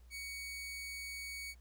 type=tone; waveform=sawtooth; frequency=2240 Hz; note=C#7; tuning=18 cents sharp; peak=-39 dBFS; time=0.1-1.55 s; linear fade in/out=50 ms; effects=added 60 Hz sine -56 dBFS peak until 1.6 s + pink hiss -72 dBFS RMS until 1.6 s